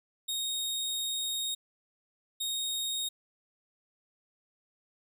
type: tone bursts at uneven times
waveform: sawtooth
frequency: 3729 Hz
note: A#7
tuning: in tune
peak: -28 dBFS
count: 2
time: 0.28-1.55 / 2.4-3.09 s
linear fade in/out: 10 ms
effects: none